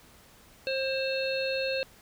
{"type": "harmonic tone", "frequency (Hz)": 532, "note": "C5", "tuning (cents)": 29, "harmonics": [1, 3, 5, 7, 8], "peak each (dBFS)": [-29, -39, -34, -41, -37], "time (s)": [0.67, 1.83], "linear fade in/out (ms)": 0, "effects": ["pink hiss -56 dBFS RMS until 2.01 s"]}